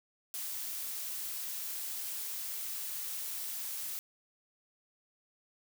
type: noise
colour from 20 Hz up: blue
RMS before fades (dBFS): -39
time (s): 0.34-3.99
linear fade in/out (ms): 0
effects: none